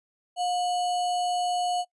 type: tone with sample-and-hold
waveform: sine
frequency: 715 Hz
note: F5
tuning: 41 cents sharp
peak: -24 dBFS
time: 0.36-1.85 s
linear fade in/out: 50 ms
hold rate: 3675 Hz
effects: noise-tail reverb RT60 0.1 s tail -22 dB re dry + resampled to 24000 Hz